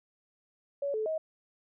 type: tone with pitch steps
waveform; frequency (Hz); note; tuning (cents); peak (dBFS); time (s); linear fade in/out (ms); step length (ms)
sine; 564 / 434.4 / 633; C#5 / A4 / D#5; +30 / -22 / +30; -29; 0.82-1.18; 5; 120
effects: none